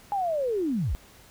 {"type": "linear sweep", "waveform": "sine", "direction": "down", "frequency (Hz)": [830.6, 38.89], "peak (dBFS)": -24, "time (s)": [0.12, 0.95], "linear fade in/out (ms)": 0, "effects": ["pink hiss -53 dBFS RMS until 1.3 s"]}